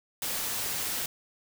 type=noise; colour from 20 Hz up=white; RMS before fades=-32 dBFS; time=0.22-1.06 s; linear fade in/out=2 ms; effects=none